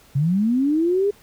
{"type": "linear sweep", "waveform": "sine", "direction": "up", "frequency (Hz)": [130.81, 415.3], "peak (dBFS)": -16, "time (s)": [0.15, 1.11], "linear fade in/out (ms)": 10, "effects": ["pink hiss -52 dBFS RMS until 1.22 s"]}